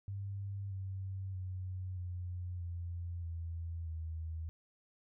sine tone with pitch steps, 99 / 95.68 / 92.48 / 89.38 / 86.38 / 83.49 / 80.69 Hz, G2 / G2 / F#2 / F2 / F2 / E2 / E2, +18 / -41 / 0 / +41 / -18 / +23 / -36 cents, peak -38 dBFS, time 0.08-4.49 s, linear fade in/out 0 ms, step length 630 ms, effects none

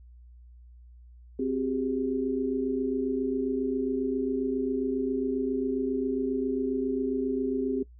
sine tone cluster, 261.5 / 378.4 / 405.8 Hz, C4 / F#4 / G#4, -1 / +39 / -40 cents, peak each -28 / -33 / -31 dBFS, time 1.39-7.83 s, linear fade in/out 5 ms, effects noise-tail reverb RT60 0.1 s tail -19 dB re dry + added 60 Hz sine -48 dBFS peak until 7.99 s

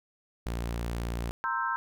sawtooth tone, 58.27 Hz, A#1, in tune, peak -27 dBFS, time 0.46-1.31 s, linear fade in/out 0 ms
sine chord, C dominant seventh, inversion third, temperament equal, 932.3 / 1046.5 / 1318.5 / 1568 Hz, Bb5 / C6 / E6 / G6, 0 / 0 / 0 / 0 cents, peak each -33 dBFS, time 1.44-1.76 s, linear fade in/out 0 ms
effects none

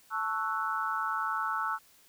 sine chord, F# minor seventh, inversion first, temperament equal, 880 / 1108.7 / 1318.5 / 1480 Hz, A5 / C#6 / E6 / F#6, 0 / 0 / 0 / 0 cents, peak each -36 / -36 / -32 / -36 dBFS, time 0.1-1.79 s, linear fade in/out 50 ms, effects white hiss -61 dBFS RMS until 2.08 s

